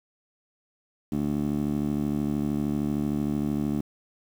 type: tone with band-pass filter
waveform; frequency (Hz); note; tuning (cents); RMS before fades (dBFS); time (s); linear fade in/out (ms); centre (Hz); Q
15% pulse; 73.1; D2; -7; -27; 1.12-3.81; 5; 260; 1.9
effects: 8-bit